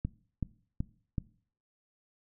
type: click train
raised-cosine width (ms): 5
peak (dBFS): -19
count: 4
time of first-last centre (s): 0.05-1.182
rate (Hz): 2.65
effects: noise-tail reverb RT60 0.5 s tail -20 dB re dry